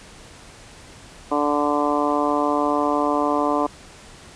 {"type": "harmonic tone", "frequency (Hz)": 146.6, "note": "D3", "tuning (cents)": -3, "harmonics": [2, 3, 4, 5, 6, 7, 8], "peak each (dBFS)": [-23, -27, -25, -26, -29, -24, -29], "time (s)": [1.31, 3.67], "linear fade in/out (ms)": 10, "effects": ["pink hiss -44 dBFS RMS until 4.35 s", "resampled to 22050 Hz"]}